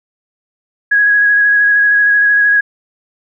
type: tone with vibrato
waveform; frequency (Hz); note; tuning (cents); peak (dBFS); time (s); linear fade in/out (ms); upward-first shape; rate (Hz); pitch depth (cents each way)
sine; 1661.2; G#6; 0; -7; 0.91-2.61; 10; square; 13; 13
effects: none